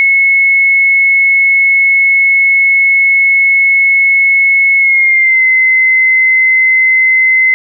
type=tone with pitch glide; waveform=sine; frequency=2190 to 2055 Hz; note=C#7 to C7; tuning=-22 to -32 cents; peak=-5 dBFS; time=0-7.54 s; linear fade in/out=0 ms; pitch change=-110 cents; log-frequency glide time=4.78-5.43 s; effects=none